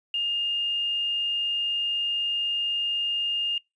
sine tone with quantisation, 2824 Hz, F7, 19 cents sharp, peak -24 dBFS, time 0.14-3.58 s, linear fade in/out 2 ms, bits 9, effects noise-tail reverb RT60 0.2 s tail -25 dB re dry + resampled to 22050 Hz

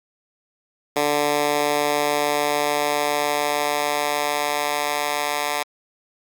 10% pulse tone with high-pass filter sweep, 146.83 Hz, D3, in tune, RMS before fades -22 dBFS, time 0.96-5.63 s, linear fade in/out 5 ms, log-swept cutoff 400 to 900 Hz, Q 0.86, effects Opus 48 kbps

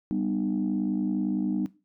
sine chord, G augmented, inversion none, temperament equal with one note detuned, 196 / 246.9 / 304.7 Hz, G3 / B3 / D#4, 0 / 0 / -36 cents, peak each -28 / -29 / -28 dBFS, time 0.11-1.66 s, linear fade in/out 0 ms, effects noise-tail reverb RT60 0.3 s tail -18 dB re dry + tanh soft clip ceiling -18 dBFS

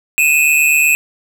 square tone pair together, 2489 / 2637 Hz, D#7 / E7, 0 / 0 cents, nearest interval minor second, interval 100 cents, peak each -13 dBFS, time 0.18-0.95 s, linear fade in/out 0 ms, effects none

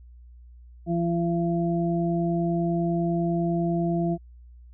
harmonic tone, 170 Hz, F3, 46 cents flat, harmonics 1 / 2 / 4, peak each -24 / -27 / -30 dBFS, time 0.86-4.18 s, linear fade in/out 50 ms, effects added 60 Hz sine -45 dBFS peak until 4.73 s

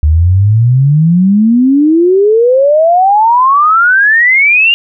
sine exponential sweep, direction up, 73.42 to 2848 Hz, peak -4 dBFS, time 0.03-4.74 s, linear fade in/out 0 ms, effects none

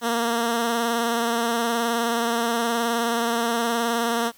10% pulse tone with vibrato, 233.1 Hz, A#3, in tune, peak -13 dBFS, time 0.01-4.32 s, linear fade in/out 50 ms, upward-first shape sine, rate 19 Hz, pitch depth 31 cents each way, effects white hiss -54 dBFS RMS until 4.37 s

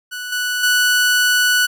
sawtooth tone with level steps, 1480 Hz, F#6, in tune, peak -22 / -15 / -9 dBFS, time 0.11-1.67 s, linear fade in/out 20 ms, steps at 0.32 / 0.63 s, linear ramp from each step 5 ms, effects none

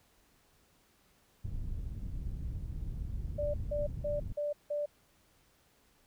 pink low-pass noise, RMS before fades -38 dBFS, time 1.44-4.33 s, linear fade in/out 10 ms, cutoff 110 Hz, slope 12 dB/octave
sine tone bursts, 587.3 Hz, D5, in tune, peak -31 dBFS, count 5, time 3.38-4.86 s, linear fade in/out 10 ms, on 160 ms, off 170 ms
effects pink hiss -68 dBFS RMS until 6.06 s

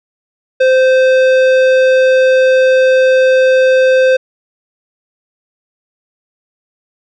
sine tone with tanh clipping, 519 Hz, C5, 14 cents flat, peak -8 dBFS, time 0.6-4.17 s, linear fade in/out 10 ms, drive 14 dB, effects none

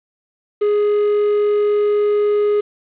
triangle tone, 415.3 Hz, G#4, in tune, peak -11 dBFS, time 0.61-2.61 s, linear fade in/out 10 ms, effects resampled to 8000 Hz + 7-bit

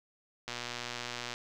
click train, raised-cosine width 0.2 ms, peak -20 dBFS, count 105, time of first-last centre 0.48-1.34 s, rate 121 Hz, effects none

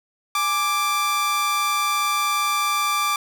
sawtooth tone pair together, 830.6 / 1177.2 Hz, G#5 / D6, 0 / +4 cents, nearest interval tritone, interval 604 cents, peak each -28 / -16 dBFS, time 0.35-3.16 s, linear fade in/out 2 ms, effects none

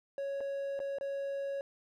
triangle tone with dropouts, 554.4 Hz, C#5, in tune, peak -32 dBFS, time 0.18-1.61 s, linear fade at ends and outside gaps 1 ms, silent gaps 0.406-0.41 / 0.792-0.801 / 0.985-1.01 s, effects none

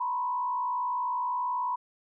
sine tone with frequency modulation, 987.8 Hz, B5, in tune, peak -27 dBFS, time 0-1.76 s, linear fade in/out 10 ms, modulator 59.2 Hz, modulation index 0.71, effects none

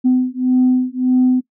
sine beating tone pair, 253.1 / 254.8 Hz, B3 / C4, +43 / -46 cents, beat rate 1.7 Hz, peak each -14 dBFS, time 0.04-1.41 s, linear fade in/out 20 ms, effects noise-tail reverb RT60 0.1 s tail -19 dB re dry + tanh soft clip ceiling -6 dBFS

